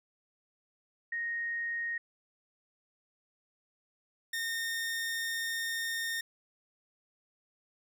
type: tone pair in turn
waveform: sine / sawtooth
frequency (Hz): 1864.7 / 1831.6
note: A#6 / A#6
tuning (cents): 0 / -31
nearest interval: unison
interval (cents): 31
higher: first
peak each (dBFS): -32 / -29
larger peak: second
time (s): 1.12-1.98 / 4.33-6.21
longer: second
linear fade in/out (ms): 5
effects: none